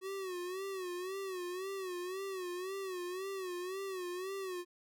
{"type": "tone with vibrato", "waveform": "square", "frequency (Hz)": 372.4, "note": "F#4", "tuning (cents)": 11, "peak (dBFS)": -39, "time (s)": [0.01, 4.65], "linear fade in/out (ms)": 50, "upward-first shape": "sine", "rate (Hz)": 1.9, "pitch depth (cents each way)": 92, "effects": []}